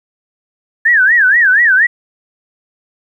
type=tone with vibrato; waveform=sine; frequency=1700 Hz; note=G#6; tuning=40 cents sharp; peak=-6 dBFS; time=0.85-1.87 s; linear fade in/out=10 ms; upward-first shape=sine; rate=4.2 Hz; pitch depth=230 cents each way; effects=8-bit